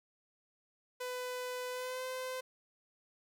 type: tone with pitch glide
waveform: sawtooth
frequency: 500 to 513.8 Hz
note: B4 to C5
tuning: +21 to -32 cents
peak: -34 dBFS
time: 1-2.41 s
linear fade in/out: 10 ms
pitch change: +47 cents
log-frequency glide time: 1.7-2.03 s
effects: none